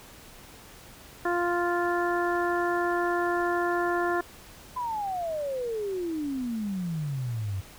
harmonic tone, 349.2 Hz, F4, in tune, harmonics 1 / 2 / 3 / 4 / 5, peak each -27 / -30 / -32 / -33 / -34 dBFS, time 1.25-4.21 s, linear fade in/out 5 ms
sine exponential sweep, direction down, 1021 to 92.5 Hz, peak -28 dBFS, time 4.76-7.61 s, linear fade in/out 10 ms
effects pink hiss -49 dBFS RMS until 7.78 s

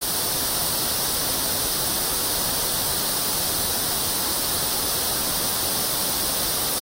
white noise with comb filter, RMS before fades -24 dBFS, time 0.01-6.8 s, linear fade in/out 20 ms, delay 0.21 ms, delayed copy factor +0.6, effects AAC 48 kbps

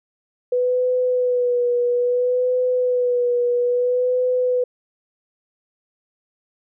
sine tone with vibrato, 493.9 Hz, B4, in tune, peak -16 dBFS, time 0.52-4.64 s, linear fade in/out 5 ms, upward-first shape sine, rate 0.6 Hz, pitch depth 32 cents each way, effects none

